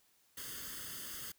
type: noise with comb filter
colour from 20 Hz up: white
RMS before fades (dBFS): -45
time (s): 0.37-1.32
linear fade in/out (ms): 5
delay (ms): 0.62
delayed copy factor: +0.8
effects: white hiss -71 dBFS RMS until 1.38 s